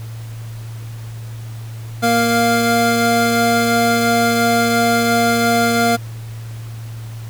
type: tone pair together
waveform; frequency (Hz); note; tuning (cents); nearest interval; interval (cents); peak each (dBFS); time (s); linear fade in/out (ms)
25% pulse; 233.8 / 698.5; A#3 / F5; +5 / 0; octave + perfect fifth; 1895; -12; 2.02-5.97; 20
effects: added 113 Hz sine -27 dBFS peak until 7.29 s + pink hiss -42 dBFS RMS until 7.29 s